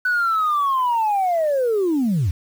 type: linear sweep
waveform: sine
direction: down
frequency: 1500 to 73.42 Hz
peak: -15 dBFS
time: 0.05-2.31 s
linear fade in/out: 5 ms
effects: tanh soft clip ceiling -14 dBFS + 7-bit